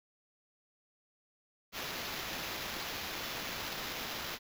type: noise with sample-and-hold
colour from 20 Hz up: white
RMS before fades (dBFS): -40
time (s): 1.72-4.39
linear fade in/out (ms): 50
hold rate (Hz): 8820
effects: none